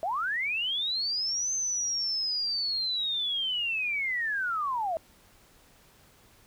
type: linear two-way sweep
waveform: sine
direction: up then down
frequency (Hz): 627 to 6272 to 627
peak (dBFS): -27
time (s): 0.03-4.97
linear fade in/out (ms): 0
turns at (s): 1.53
effects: pink hiss -59 dBFS RMS until 6.46 s